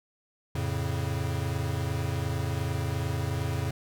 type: chord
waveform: square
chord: F augmented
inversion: none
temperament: equal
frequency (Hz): 87.31 / 110 / 138.59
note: F2 / A2 / C#3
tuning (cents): 0 / 0 / 0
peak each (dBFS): -33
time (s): 0.55-3.71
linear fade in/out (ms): 5
effects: none